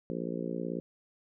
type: harmonic tone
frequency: 58.2 Hz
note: A#1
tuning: 2 cents flat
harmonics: 3 / 4 / 5 / 6 / 7 / 8 / 9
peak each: -38 / -39 / -40 / -41 / -41 / -42 / -43 dBFS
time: 0.1-0.8 s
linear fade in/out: 0 ms
effects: none